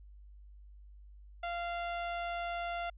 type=tone; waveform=sawtooth; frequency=692 Hz; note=F5; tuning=16 cents flat; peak=-31 dBFS; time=1.43-2.9 s; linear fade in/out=5 ms; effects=added 50 Hz sine -51 dBFS peak until 2.97 s + resampled to 8000 Hz